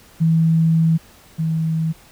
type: tone pair in turn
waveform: sine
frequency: 162.7 / 160.83 Hz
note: E3 / E3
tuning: -22 / -42 cents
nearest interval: unison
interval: 20 cents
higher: first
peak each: -12 / -17 dBFS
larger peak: first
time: 0.2-0.98 / 1.38-1.93 s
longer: first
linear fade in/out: 20 ms
effects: pink hiss -48 dBFS RMS until 2.11 s